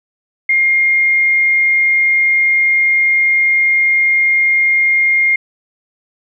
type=tone; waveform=sine; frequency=2125 Hz; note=C7; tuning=26 cents sharp; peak=-9 dBFS; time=0.49-5.36 s; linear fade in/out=5 ms; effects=none